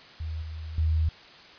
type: tone with level steps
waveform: sine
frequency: 79.3 Hz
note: D#2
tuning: 33 cents sharp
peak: -30 / -34 / -21 dBFS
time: 0.2-1.09 s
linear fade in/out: 5 ms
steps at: 0.42 / 0.78 s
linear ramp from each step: 2 ms
effects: white hiss -49 dBFS RMS until 1.58 s + resampled to 11025 Hz